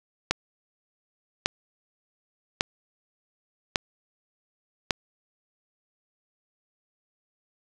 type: click train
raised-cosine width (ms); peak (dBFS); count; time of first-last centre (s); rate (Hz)
0.2; -4; 5; 0.31-4.908; 0.87
effects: none